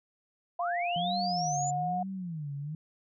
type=tone with pitch glide; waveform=sine; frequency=698.5 to 723.1 Hz; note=F5 to F#5; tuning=0 to -40 cents; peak=-29 dBFS; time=0.59-2.03 s; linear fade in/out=5 ms; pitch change=+60 cents; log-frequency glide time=0.82-1.7 s
type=linear sweep; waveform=sine; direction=up; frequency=932.3 to 7190 Hz; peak=-34 dBFS; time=0.59-1.71 s; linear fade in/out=10 ms
type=tone with vibrato; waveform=sine; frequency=164.81 Hz; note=E3; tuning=in tune; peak=-34 dBFS; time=0.96-2.75 s; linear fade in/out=2 ms; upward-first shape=sine; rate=1.1 Hz; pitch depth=270 cents each way
effects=none